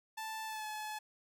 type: tone with pitch glide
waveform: sawtooth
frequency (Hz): 880 to 856.4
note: A5 to A5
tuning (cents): 0 to -47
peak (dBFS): -36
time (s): 0.17-0.99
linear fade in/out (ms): 10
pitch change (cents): -47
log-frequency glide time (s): 0.46-0.66
effects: none

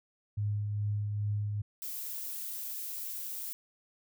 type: tone with tremolo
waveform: sine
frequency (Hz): 103.83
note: G#2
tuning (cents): 0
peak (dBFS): -28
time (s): 0.37-1.62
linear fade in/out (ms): 10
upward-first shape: triangle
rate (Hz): 2.4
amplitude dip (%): 35
type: noise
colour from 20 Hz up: violet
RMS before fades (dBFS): -39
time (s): 1.82-3.53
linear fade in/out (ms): 0
effects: none

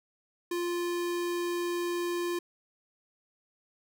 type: tone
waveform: square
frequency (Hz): 348.7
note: F4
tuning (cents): -3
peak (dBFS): -30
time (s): 0.51-2.39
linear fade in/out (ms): 5
effects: none

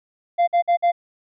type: tone bursts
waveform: triangle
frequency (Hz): 693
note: F5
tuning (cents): -14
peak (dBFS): -12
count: 4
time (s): 0.38-0.92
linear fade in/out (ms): 20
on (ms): 96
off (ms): 52
effects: resampled to 8000 Hz

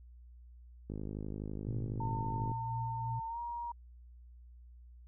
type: click train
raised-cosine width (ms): 3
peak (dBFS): -28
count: 85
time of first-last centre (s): 0.9-2.515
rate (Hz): 52
type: tone with tremolo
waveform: sine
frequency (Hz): 117.7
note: A#2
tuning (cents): +17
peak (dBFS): -35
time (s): 1.67-3.2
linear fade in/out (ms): 10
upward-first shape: sine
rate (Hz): 2.9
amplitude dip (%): 35
type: tone with pitch glide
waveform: sine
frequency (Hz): 905 to 946.2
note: A5 to A#5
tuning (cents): +48 to +26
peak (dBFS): -37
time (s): 2-3.72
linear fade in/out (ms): 5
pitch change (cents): +78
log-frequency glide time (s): 3.27-3.39
effects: added 60 Hz sine -52 dBFS peak until 5.07 s

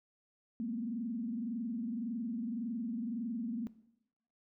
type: tone with frequency modulation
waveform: sine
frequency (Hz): 231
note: A#3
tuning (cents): -16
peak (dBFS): -34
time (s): 0.6-3.67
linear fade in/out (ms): 0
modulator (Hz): 21.8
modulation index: 0.93
effects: noise-tail reverb RT60 0.8 s tail -17 dB re dry

